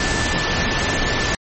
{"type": "tone in noise", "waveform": "sine", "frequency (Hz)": 1760, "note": "A6", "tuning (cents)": 0, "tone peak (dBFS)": -25, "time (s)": [0, 1.35], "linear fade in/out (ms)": 2, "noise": "pink", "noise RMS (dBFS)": -20, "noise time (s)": [0, 1.35], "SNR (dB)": -8, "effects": ["low-pass 11000 Hz 12 dB/octave", "MP3 32 kbps"]}